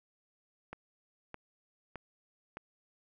click train, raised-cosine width 0.5 ms, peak -27 dBFS, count 4, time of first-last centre 0.73-2.57 s, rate 1.63 Hz, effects none

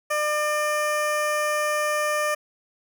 15% pulse tone with notch filter, 600 Hz, D5, 37 cents sharp, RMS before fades -24 dBFS, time 0.1-2.35 s, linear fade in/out 10 ms, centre 3900 Hz, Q 1.1, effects none

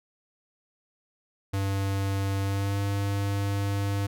square tone with pitch glide, 98 to 100 Hz, G2 to G2, 0 to +35 cents, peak -26 dBFS, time 1.53-4.07 s, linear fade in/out 10 ms, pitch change +35 cents, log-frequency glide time 2.42-2.8 s, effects none

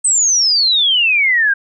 sine exponential sweep, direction down, 8360 to 1568 Hz, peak -10 dBFS, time 0.04-1.54 s, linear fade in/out 10 ms, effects none

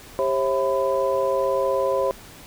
sine tone cluster, 394.7 / 538 / 659 / 1003 Hz, G4 / C5 / E5 / B5, +12 / +48 / -1 / +26 cents, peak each -26 / -21 / -29 / -27 dBFS, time 0.19-2.11 s, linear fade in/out 0 ms, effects pink hiss -44 dBFS RMS until 2.46 s

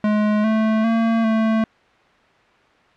square tone with pitch steps, 211.2 / 219.2 / 227.2 / 221.5 Hz, G#3 / A3 / A#3 / A3, +29 / -6 / -44 / +12 cents, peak -16 dBFS, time 0.04-1.64 s, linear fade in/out 2 ms, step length 400 ms, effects white hiss -53 dBFS RMS until 2.96 s + low-pass 2000 Hz 12 dB/octave

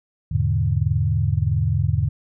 sine chord, E dominant seventh, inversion none, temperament equal, 82.41 / 103.83 / 123.47 / 146.83 Hz, E2 / G#2 / B2 / D3, 0 / 0 / 0 / 0 cents, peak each -23 / -21 / -25 / -23 dBFS, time 0.31-2.09 s, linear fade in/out 10 ms, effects none

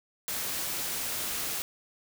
white noise, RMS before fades -33 dBFS, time 0.28-1.62 s, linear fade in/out 0 ms, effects none

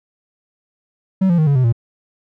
triangle tone with pitch steps, 190 / 172.23 / 156.12 / 141.52 / 128.28 / 116.29 Hz, F#3 / F3 / D#3 / C#3 / C3 / A#2, +46 / -24 / +6 / +36 / -34 / -4 cents, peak -9 dBFS, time 1.21-1.726 s, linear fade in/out 10 ms, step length 86 ms, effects none

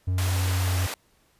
triangle tone with pitch glide, 91.8 to 91.06 Hz, F#2 to F#2, -13 to -27 cents, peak -20 dBFS, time 0.07-0.87 s, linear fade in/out 10 ms, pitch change -14 cents, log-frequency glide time 0.65-0.72 s
pink high-pass noise, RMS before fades -33 dBFS, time 0.18-0.94 s, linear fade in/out 2 ms, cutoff 510 Hz, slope 12 dB/octave
effects pink hiss -64 dBFS RMS until 1.39 s + resampled to 32000 Hz

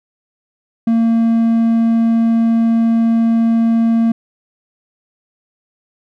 triangle tone, 228.6 Hz, A#3, 34 cents flat, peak -8 dBFS, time 0.87-4.12 s, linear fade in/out 5 ms, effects none

